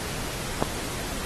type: click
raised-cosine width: 1 ms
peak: -7 dBFS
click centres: 0.625 s
effects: pink hiss -33 dBFS RMS until 1.25 s + AAC 32 kbps